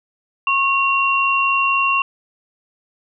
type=tone pair together; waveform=sine; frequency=1092 / 2752 Hz; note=C#6 / F7; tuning=-26 / -26 cents; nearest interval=octave + major third; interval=1600 cents; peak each=-17 dBFS; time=0.47-2.02 s; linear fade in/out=2 ms; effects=none